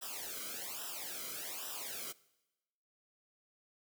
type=noise with flanger; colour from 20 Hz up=white; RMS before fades=-43 dBFS; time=0.01-2.13 s; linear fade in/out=20 ms; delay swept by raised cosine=0.45 to 1.13 ms; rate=1.2 Hz; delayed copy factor=-0.95; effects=noise-tail reverb RT60 1.0 s tail -21 dB re dry